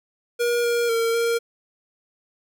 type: tone with pitch steps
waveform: square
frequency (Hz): 477 / 473.1 / 458.6 / 465.2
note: A#4 / A#4 / A#4 / A#4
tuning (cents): +40 / +26 / -28 / -4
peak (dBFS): -20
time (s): 0.39-1.39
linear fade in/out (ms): 20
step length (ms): 250
effects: none